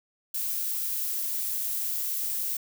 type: noise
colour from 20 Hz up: violet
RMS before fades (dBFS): -30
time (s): 0.34-2.57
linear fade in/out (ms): 5
effects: none